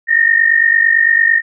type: tone pair together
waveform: sine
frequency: 1817 / 1865.9 Hz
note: A#6 / A#6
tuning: -45 / +1 cents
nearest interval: unison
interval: 46 cents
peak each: -11 dBFS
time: 0.07-1.42 s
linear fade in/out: 50 ms
effects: none